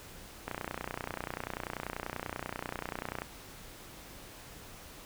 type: click train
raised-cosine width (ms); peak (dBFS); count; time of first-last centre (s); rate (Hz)
0.5; -20; 84; 0.48-3.219; 30.3
effects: pink hiss -50 dBFS RMS until 5.05 s